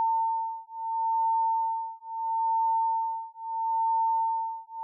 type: beating tone pair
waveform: sine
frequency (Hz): 902 / 902.75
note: A5 / A5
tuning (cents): +43 / +44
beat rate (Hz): 0.75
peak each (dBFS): -28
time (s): 0-4.83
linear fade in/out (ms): 0
effects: none